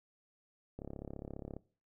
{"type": "click train", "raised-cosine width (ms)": 2, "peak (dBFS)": -30, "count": 28, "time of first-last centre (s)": [0.79, 1.566], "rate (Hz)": 34.8, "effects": ["noise-tail reverb RT60 0.4 s tail -20 dB re dry"]}